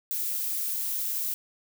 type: noise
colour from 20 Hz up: violet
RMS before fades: -30 dBFS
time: 0.11-1.34 s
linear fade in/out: 0 ms
effects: none